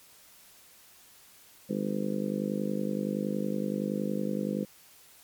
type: harmonic tone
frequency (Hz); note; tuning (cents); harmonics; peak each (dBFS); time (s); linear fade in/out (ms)
50.7; G#1; -41; 3 / 4 / 5 / 6 / 7 / 8 / 9 / 10; -40 / -31 / -37 / -37 / -40 / -41 / -40 / -37; 1.69-4.65; 10
effects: white hiss -56 dBFS RMS until 5.23 s + MP3 96 kbps